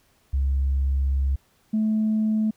sine tone pair in turn, 68 / 216.9 Hz, C#2 / A3, -33 / -25 cents, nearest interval octave + minor sixth, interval 2008 cents, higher second, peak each -18 dBFS, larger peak neither, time 0.33-1.36 / 1.73-2.51 s, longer first, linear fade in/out 10 ms, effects tanh soft clip ceiling -16 dBFS + pink hiss -63 dBFS RMS until 2.56 s

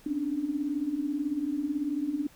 sine tone cluster, 262.2 / 278 / 296.2 Hz, C4 / C#4 / D4, +4 / +5 / +15 cents, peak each -38 / -34 / -29 dBFS, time 0.06-2.27 s, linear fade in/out 5 ms, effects pink hiss -57 dBFS RMS until 2.35 s

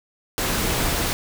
pink noise with amplitude modulation, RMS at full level -21 dBFS, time 0.38-1.13 s, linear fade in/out 0 ms, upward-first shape sine, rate 285 Hz, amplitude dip 40%, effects none

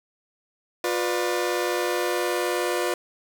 sawtooth chord, B diminished, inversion second, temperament just, 355.6 / 493.9 / 592.7 Hz, F4 / B4 / D5, +31 / 0 / +16 cents, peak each -22 / -24 / -26 dBFS, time 0.84-2.94 s, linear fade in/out 2 ms, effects none

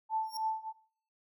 sine tone with tremolo, 880 Hz, A5, in tune, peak -28 dBFS, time 0.09-0.73 s, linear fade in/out 50 ms, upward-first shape triangle, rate 3.3 Hz, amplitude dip 90%
sawtooth tone with exponential growth, 5530 Hz, F8, 18 cents flat, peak -34 dBFS, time 0.23-0.37 s, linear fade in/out 2 ms, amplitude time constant 30 ms
effects noise-tail reverb RT60 0.5 s tail -17 dB re dry

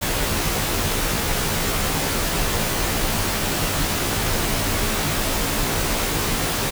pink noise with comb filter, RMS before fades -22 dBFS, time 0.01-6.71 s, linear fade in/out 20 ms, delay 16 ms, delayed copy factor -0.85, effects none

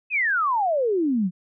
sine exponential sweep, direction down, 2613 to 170.9 Hz, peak -19 dBFS, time 0.1-1.31 s, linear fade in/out 50 ms, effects none

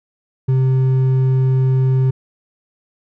triangle tone with hard clipping, 130.81 Hz, C3, in tune, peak -13 dBFS, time 0.48-2.11 s, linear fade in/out 10 ms, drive 8 dB, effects none

